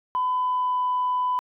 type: tone with pitch glide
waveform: sine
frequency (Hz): 1006 to 999.1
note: B5 to B5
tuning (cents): +32 to +20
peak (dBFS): -20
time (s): 0.15-1.39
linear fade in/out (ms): 0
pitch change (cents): -12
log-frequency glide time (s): 0.31-0.8
effects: tanh soft clip ceiling -17 dBFS